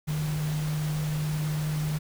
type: tone in noise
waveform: sine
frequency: 152.3 Hz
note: D#3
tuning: 37 cents flat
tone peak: -26 dBFS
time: 0.07-1.99 s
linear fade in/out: 20 ms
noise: pink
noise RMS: -39 dBFS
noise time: 0.07-1.99 s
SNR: +10 dB
effects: none